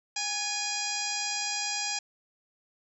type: harmonic tone with a mistuned harmonic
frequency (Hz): 819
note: G#5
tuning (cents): -24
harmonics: 1 / 2 / 3 / 4 / 5 / 6 / 7 / 8 / 9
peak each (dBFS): -38 / -41 / -37 / -41 / -41 / -35 / -37 / -39 / -38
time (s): 0.16-1.99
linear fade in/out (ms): 5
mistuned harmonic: 2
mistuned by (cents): +48
effects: none